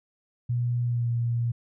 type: tone with pitch glide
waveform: sine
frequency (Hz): 121 to 118.24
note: B2 to A#2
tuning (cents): -35 to +25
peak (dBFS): -23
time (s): 0.49-1.52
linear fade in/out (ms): 10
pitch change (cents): -40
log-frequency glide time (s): 0.83-1.09
effects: none